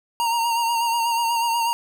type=tone with vibrato; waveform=square; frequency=930 Hz; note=A#5; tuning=4 cents flat; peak=-20 dBFS; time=0.2-1.73 s; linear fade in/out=0 ms; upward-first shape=sine; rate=8.2 Hz; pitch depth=34 cents each way; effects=none